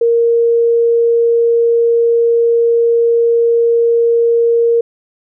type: tone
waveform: sine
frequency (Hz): 466.2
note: A#4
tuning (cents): 0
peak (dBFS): -8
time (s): 0.01-4.81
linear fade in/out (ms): 5
effects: none